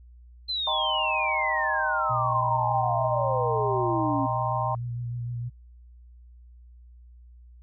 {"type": "exponential sweep", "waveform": "sine", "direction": "down", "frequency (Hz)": [4144, 265.3], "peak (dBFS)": -26, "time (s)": [0.48, 4.27], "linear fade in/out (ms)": 20}
{"type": "chord", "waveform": "sine", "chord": "C minor seventh", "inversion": "first", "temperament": "equal", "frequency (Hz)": [622.3, 784, 932.3, 1046.5], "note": ["Eb5", "G5", "Bb5", "C6"], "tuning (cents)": [0, 0, 0, 0], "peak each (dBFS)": [-32, -31, -30, -30], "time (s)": [0.67, 4.75], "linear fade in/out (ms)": 2}
{"type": "tone with vibrato", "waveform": "sine", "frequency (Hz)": 120, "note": "B2", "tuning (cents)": -49, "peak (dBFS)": -29, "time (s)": [2.09, 5.5], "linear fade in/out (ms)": 20, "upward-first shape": "sine", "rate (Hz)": 6.6, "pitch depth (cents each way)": 23}
{"effects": ["added 60 Hz sine -47 dBFS peak until 7.62 s"]}